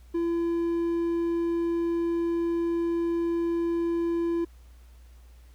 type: tone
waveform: triangle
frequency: 338.2 Hz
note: E4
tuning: 44 cents sharp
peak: -22 dBFS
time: 0.14-4.45 s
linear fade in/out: 10 ms
effects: added 60 Hz sine -48 dBFS peak until 5.54 s + pink hiss -63 dBFS RMS until 5.54 s